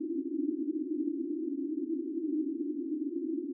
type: band-pass noise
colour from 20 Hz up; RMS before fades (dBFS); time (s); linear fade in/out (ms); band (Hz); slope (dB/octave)
white; -34; 0-3.53; 10; 270 to 340; 96
effects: none